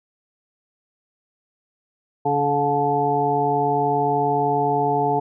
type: harmonic tone with a mistuned harmonic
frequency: 143.3 Hz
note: D3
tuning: 42 cents flat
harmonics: 1 / 2 / 3 / 5 / 6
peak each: -28 / -28 / -23 / -22 / -22 dBFS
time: 2.25-5.2 s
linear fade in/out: 10 ms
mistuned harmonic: 6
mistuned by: +20 cents
effects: none